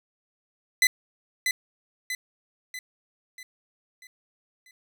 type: tone with echo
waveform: sawtooth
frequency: 2014 Hz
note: B6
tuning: 33 cents sharp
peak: -13 dBFS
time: 0.82-0.87 s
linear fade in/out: 2 ms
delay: 640 ms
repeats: 6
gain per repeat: -6 dB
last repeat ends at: 4.71 s
effects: none